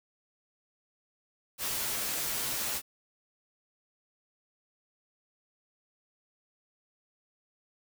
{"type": "noise with comb filter", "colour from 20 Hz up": "white", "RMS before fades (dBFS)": -33, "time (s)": [1.58, 2.82], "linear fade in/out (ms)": 50, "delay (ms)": 11, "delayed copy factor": -0.65, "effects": []}